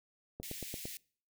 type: click train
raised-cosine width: 2 ms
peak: -28 dBFS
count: 5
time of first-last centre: 0.4-0.855 s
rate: 8.8 Hz
type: high-pass noise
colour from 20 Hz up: white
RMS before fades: -45 dBFS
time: 0.43-0.97 s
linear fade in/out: 0 ms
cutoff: 1900 Hz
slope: 48 dB/octave
effects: noise-tail reverb RT60 0.5 s tail -25 dB re dry